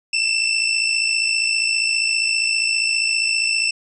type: tone pair together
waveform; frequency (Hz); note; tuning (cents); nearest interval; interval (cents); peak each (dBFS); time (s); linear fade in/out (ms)
25% pulse; 2639 / 2694; E7 / E7; +1 / +37; unison; 36; -16; 0.13-3.71; 5
effects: resampled to 24000 Hz